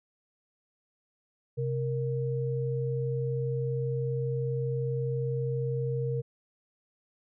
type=tone pair together; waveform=sine; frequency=131.35 / 466.2 Hz; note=C3 / A#4; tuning=+7 / 0 cents; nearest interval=octave + minor seventh; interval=2193 cents; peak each=-29 / -32 dBFS; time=1.57-6.22 s; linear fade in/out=20 ms; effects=none